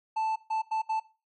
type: tone bursts at uneven times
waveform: triangle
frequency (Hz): 880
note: A5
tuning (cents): 0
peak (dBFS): -24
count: 4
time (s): 0.16-0.36 / 0.5-0.62 / 0.71-0.82 / 0.89-1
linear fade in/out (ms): 10
effects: noise-tail reverb RT60 0.3 s tail -17 dB re dry + MP3 32 kbps